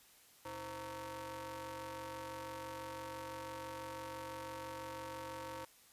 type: ring-modulated tone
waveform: sawtooth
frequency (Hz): 200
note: G3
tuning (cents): +35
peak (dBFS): -37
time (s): 0.45-5.65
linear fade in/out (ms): 5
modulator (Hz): 723
effects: white hiss -64 dBFS RMS until 5.92 s + resampled to 32000 Hz